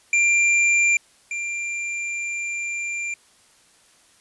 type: tone pair in turn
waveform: square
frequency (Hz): 2377 / 2377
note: D7 / D7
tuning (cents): +20 / +20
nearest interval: unison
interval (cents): 0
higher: neither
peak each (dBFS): -16 / -26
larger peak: first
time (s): 0.13-0.97 / 1.31-3.14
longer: second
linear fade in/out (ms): 2
effects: white hiss -56 dBFS RMS until 4.2 s + resampled to 24000 Hz